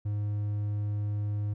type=tone; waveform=triangle; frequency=103.7 Hz; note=G#2; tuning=2 cents flat; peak=-26 dBFS; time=0.05-1.54 s; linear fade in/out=10 ms; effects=none